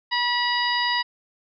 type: harmonic tone with a mistuned harmonic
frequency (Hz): 970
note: B5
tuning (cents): -31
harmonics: 1 / 2 / 3 / 4 / 5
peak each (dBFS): -25 / -25 / -29 / -30 / -28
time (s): 0.11-1.03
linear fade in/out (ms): 20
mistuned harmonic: 4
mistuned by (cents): -26
effects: none